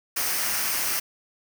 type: noise with comb filter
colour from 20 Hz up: white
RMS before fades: -26 dBFS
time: 0.16-1 s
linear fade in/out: 10 ms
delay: 0.27 ms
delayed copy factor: -0.5
effects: none